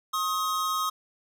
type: tone pair together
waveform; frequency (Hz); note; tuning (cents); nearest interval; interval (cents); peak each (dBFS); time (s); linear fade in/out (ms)
square; 1079 / 1261; C#6 / D#6; -47 / +23; minor third; 270; -31 / -28; 0.13-0.9; 10
effects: none